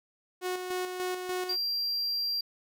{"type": "tone with tremolo", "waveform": "sawtooth", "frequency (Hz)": 365.5, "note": "F#4", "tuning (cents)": -21, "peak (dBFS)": -26, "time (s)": [0.41, 1.57], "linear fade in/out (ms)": 50, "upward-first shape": "square", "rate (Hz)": 3.4, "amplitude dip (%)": 45}
{"type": "tone", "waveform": "triangle", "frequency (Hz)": 4740, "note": "D8", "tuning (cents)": 15, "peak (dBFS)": -27, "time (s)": [1.49, 2.41], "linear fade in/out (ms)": 5}
{"effects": []}